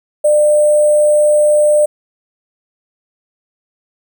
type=tone with sample-and-hold; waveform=sine; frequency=598 Hz; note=D5; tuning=31 cents sharp; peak=-7 dBFS; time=0.24-1.86 s; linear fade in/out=10 ms; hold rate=8820 Hz; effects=none